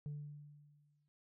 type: tone with exponential decay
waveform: sine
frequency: 146.83 Hz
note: D3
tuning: in tune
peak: -37 dBFS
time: 0.06-1.08 s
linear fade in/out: 0 ms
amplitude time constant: 220 ms
effects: noise-tail reverb RT60 0.2 s tail -26 dB re dry + tanh soft clip ceiling -39 dBFS